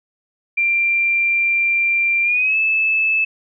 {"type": "tone with pitch glide", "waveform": "sine", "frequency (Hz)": [2371, 2616], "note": ["D7", "E7"], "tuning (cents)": [16, -14], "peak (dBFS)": -14, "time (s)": [0.57, 3.25], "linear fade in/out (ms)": 10, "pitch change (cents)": 170, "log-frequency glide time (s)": [2.23, 2.57], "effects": []}